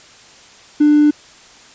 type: tone with hard clipping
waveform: triangle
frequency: 297.2 Hz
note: D4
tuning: 21 cents sharp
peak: -8 dBFS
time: 0.8-1.11 s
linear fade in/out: 10 ms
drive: 4 dB
effects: white hiss -43 dBFS RMS until 1.74 s + resampled to 16000 Hz